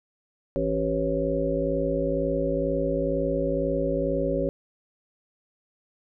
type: harmonic tone with a mistuned harmonic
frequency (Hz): 55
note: A1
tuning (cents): 0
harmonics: 1 / 3 / 5 / 7 / 9 / 10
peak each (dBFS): -32 / -32 / -30 / -30 / -31 / -27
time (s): 0.56-4.49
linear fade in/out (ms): 0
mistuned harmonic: 9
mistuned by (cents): -25
effects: none